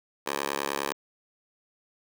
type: tone with high-pass filter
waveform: 10% pulse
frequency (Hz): 69.9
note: C#2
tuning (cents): +15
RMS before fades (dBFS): -31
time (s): 0.26-0.93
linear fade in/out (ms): 10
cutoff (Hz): 600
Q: 0.99
effects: none